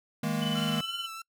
square chord, D# suspended fourth, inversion none, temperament equal with one note detuned, 158.83 / 207.7 / 233.1 Hz, D#3 / G#3 / A#3, +36 / 0 / 0 cents, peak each -33 dBFS, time 0.23-0.81 s, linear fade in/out 5 ms
sine tone with tremolo, 3000 Hz, F#7, 23 cents sharp, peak -30 dBFS, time 0.41-1.07 s, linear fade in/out 20 ms, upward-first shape sine, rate 19 Hz, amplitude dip 70%
sawtooth tone with vibrato, 1350 Hz, E6, 41 cents sharp, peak -35 dBFS, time 0.55-1.22 s, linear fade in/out 5 ms, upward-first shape triangle, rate 3 Hz, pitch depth 44 cents each way
effects noise-tail reverb RT60 0.1 s tail -26 dB re dry

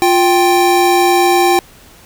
square tone pair together, 351.9 / 784 Hz, F4 / G5, +13 / 0 cents, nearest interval octave + major second, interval 1387 cents, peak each -12 dBFS, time 0.02-1.59 s, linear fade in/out 0 ms, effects pink hiss -42 dBFS RMS until 2.05 s

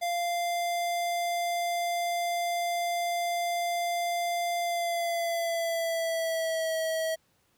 square tone with pitch glide, 694 to 643.8 Hz, F5 to E5, -11 to -41 cents, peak -28 dBFS, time 0.01-7.16 s, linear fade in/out 20 ms, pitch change -130 cents, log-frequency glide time 4.6-6.76 s, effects pink hiss -69 dBFS RMS until 7.57 s + high-pass 60 Hz 12 dB/octave

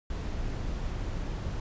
brown noise, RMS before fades -33 dBFS, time 0.1-1.6 s, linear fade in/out 2 ms, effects resampled to 16000 Hz

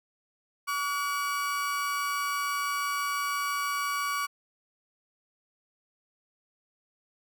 35% pulse tone pair together, 1139.6 / 1446 Hz, C#6 / F#6, +48 / -40 cents, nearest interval major third, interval 412 cents, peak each -27 / -34 dBFS, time 0.67-4.27 s, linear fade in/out 20 ms, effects none

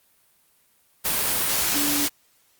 sine tone in noise, 290 Hz, D4, 22 cents flat, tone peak -26 dBFS, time 1.74-2.07 s, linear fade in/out 20 ms, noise white, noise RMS -23 dBFS, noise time 1.04-2.09 s, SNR -6 dB, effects white hiss -62 dBFS RMS until 2.59 s + Opus 32 kbps

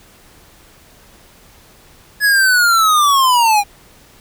square linear sweep, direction down, 1700 to 798 Hz, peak -10 dBFS, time 2.2-3.64 s, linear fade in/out 50 ms, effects pink hiss -46 dBFS RMS until 4.2 s

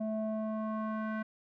square tone with low-pass filter sweep, 217.7 Hz, A3, 18 cents flat, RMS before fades -35 dBFS, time 0-1.23 s, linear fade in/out 10 ms, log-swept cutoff 570 to 1600 Hz, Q 2.8, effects none

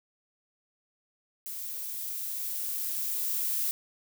violet noise with level ramp, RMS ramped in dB -38 to -29 dBFS, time 1.46-3.71 s, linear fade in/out 0 ms, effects none

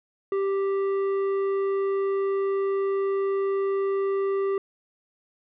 triangle tone with tanh clipping, 392 Hz, G4, in tune, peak -24 dBFS, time 0.32-4.58 s, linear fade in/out 2 ms, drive 13 dB, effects none

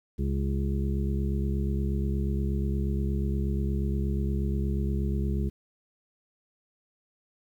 harmonic tone, 68.4 Hz, C#2, 23 cents flat, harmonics 1 / 2 / 3 / 5 / 6, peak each -27 / -32 / -32 / -38 / -40 dBFS, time 0.18-5.5 s, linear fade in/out 20 ms, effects 10-bit

